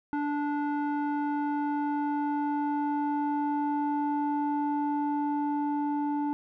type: tone with low-pass filter sweep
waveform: square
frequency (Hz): 291.7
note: D4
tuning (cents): -12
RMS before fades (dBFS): -29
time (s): 0.13-6.33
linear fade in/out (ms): 0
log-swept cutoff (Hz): 1200 to 760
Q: 2.7
effects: none